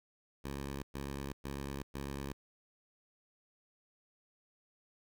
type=tone bursts; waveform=10% pulse; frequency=69.3 Hz; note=C#2; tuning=in tune; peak=-31 dBFS; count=4; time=0.44-2.33 s; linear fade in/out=10 ms; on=390 ms; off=110 ms; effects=none